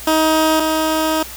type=tone pair in turn; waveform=15% pulse; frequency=315.6 / 315.6 Hz; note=D#4 / D#4; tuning=+25 / +25 cents; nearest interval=unison; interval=0 cents; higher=neither; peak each=-6 / -9 dBFS; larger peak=first; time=0.07-0.6 / 0.6-1.23 s; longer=second; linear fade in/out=5 ms; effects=added 60 Hz sine -39 dBFS peak until 1.36 s + white hiss -33 dBFS RMS until 1.36 s